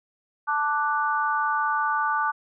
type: chord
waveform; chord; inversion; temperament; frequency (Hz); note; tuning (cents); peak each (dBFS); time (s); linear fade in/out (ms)
sine; D major; second; equal; 880 / 1174.7 / 1480; A5 / D6 / F#6; 0 / 0 / 0; -26 / -25 / -27; 0.47-2.32; 20
effects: none